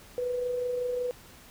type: tone with amplitude modulation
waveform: sine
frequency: 493.9 Hz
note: B4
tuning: in tune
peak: -26 dBFS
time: 0.18-1.11 s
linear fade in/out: 0 ms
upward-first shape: sine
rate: 25.4 Hz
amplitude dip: 35%
effects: pink hiss -52 dBFS RMS until 1.5 s